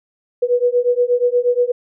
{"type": "beating tone pair", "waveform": "sine", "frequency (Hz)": [484.6, 493], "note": ["B4", "B4"], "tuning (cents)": [-33, -3], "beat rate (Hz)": 8.4, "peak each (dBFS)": -16, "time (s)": [0.42, 1.72], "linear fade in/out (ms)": 10, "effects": []}